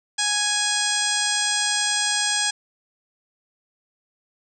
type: harmonic tone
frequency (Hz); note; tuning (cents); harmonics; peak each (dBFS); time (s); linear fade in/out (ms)
830.6; G#5; 0; 1 / 2 / 3 / 4 / 5 / 6 / 7 / 8 / 9 / 10; -31 / -27 / -33 / -27 / -32 / -28 / -31 / -32 / -30 / -28; 0.18-2.51; 10
effects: none